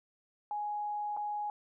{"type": "tone with dropouts", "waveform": "sine", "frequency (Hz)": 833, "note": "G#5", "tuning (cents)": 5, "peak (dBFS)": -33, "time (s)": [0.51, 1.5], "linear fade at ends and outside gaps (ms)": 1, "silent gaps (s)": [1.166, 1.172], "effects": []}